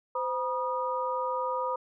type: tone cluster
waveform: sine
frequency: 515 / 964 / 1231 Hz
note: C5 / B5 / D#6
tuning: -28 / -42 / -19 cents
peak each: -32 / -31 / -34 dBFS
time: 0.15-1.76 s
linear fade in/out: 5 ms
effects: none